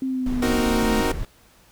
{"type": "linear sweep", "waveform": "sine", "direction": "down", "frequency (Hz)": [265.1, 220], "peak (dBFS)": -22, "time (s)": [0.02, 1.01], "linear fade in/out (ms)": 2}
{"type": "noise", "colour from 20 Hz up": "brown", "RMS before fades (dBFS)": -28, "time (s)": [0.26, 1.25], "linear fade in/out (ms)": 2}
{"type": "chord", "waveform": "sawtooth", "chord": "C half-diminished seventh", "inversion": "none", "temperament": "equal", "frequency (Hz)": [261.6, 311.1, 370, 466.2], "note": ["C4", "Eb4", "Gb4", "Bb4"], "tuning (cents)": [0, 0, 0, 0], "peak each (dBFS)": [-23, -23, -23, -22], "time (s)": [0.42, 1.12], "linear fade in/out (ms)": 5}
{"effects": ["pink hiss -55 dBFS RMS until 1.71 s"]}